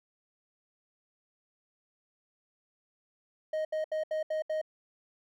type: tone bursts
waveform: triangle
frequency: 624 Hz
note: D#5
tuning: 5 cents sharp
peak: -27 dBFS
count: 6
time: 3.53-4.615 s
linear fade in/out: 5 ms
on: 120 ms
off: 73 ms
effects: none